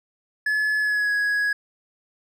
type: tone with pitch glide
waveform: triangle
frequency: 1712 to 1667.1 Hz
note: A6 to G#6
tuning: -48 to +6 cents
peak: -18 dBFS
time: 0.46-1.53 s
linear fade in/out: 5 ms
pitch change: -46 cents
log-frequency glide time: 0.79-1.12 s
effects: none